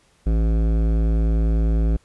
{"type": "tone with hard clipping", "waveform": "sine", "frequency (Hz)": 55, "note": "A1", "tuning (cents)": 0, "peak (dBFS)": -18, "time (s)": [0.26, 1.97], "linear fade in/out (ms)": 10, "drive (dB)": 15, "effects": ["pink hiss -59 dBFS RMS until 2.04 s", "resampled to 24000 Hz"]}